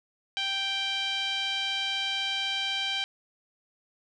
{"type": "tone with low-pass filter", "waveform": "5% pulse", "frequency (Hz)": 784, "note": "G5", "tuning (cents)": 0, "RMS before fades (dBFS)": -30, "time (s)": [0.37, 3.04], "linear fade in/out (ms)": 0, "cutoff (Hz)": 3300, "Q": 3.2, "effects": []}